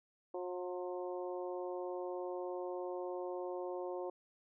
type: harmonic tone with a mistuned harmonic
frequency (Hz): 180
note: F#3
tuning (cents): -47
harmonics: 2 / 3 / 4 / 5 / 6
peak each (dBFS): -41 / -43 / -48 / -50 / -54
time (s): 0.34-4.1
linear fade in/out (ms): 5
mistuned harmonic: 6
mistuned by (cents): -27
effects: none